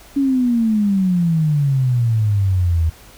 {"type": "exponential sweep", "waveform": "sine", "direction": "down", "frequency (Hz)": [282.3, 79], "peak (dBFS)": -13, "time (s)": [0.16, 2.9], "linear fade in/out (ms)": 10, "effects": ["added 50 Hz sine -48 dBFS peak until 3.17 s", "pink hiss -44 dBFS RMS until 3.17 s"]}